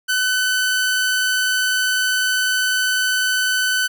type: tone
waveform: sawtooth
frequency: 1508 Hz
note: F#6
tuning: 32 cents sharp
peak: -13 dBFS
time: 0.08-3.88 s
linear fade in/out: 20 ms
effects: none